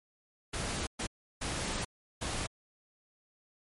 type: noise bursts at uneven times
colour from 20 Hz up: pink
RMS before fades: -35 dBFS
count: 4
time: 0.53-0.87 / 0.99-1.07 / 1.41-1.85 / 2.21-2.47 s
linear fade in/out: 10 ms
effects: MP3 48 kbps